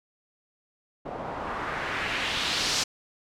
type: noise with low-pass filter sweep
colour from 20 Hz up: white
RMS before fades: -30 dBFS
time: 1.05-2.84 s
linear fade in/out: 10 ms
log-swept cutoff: 640 to 5800 Hz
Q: 1.6
effects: none